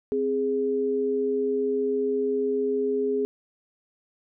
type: tone pair together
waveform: sine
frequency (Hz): 261.6 / 415.3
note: C4 / G#4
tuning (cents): 0 / 0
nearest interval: minor sixth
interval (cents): 800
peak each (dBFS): -29 / -23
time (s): 0.12-3.25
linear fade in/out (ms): 0
effects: none